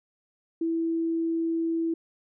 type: tone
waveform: sine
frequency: 329.6 Hz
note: E4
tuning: in tune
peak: -24 dBFS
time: 0.61-1.94 s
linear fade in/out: 5 ms
effects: none